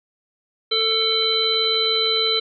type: harmonic tone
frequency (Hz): 445.2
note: A4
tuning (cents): +20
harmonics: 1 / 3 / 5 / 7 / 9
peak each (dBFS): -24 / -29 / -30 / -26 / -19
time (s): 0.71-2.4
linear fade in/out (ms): 10
effects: none